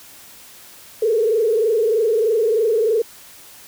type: tone with frequency modulation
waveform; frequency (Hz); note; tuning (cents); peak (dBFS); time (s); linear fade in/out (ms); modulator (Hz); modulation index
sine; 445.9; A4; +23; -14; 1.02-3.02; 5; 23.2; 1.3
effects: white hiss -43 dBFS RMS until 3.67 s